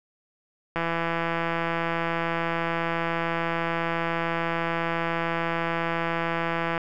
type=click train; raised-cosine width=0.5 ms; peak=-12 dBFS; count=1006; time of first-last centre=0.76-6.778 s; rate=167 Hz; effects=none